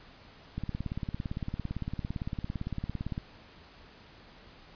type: click train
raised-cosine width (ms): 5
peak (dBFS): -21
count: 47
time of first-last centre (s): 0.58-3.179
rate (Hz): 17.7
effects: pink hiss -54 dBFS RMS until 4.75 s + resampled to 11025 Hz